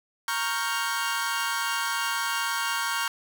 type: chord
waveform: sawtooth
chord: G half-diminished seventh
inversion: first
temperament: equal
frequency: 932.3 / 1108.7 / 1396.9 / 1568 Hz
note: Bb5 / Db6 / F6 / G6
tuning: 0 / 0 / 0 / 0 cents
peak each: -28 dBFS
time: 0.28-3.08 s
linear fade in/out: 2 ms
effects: none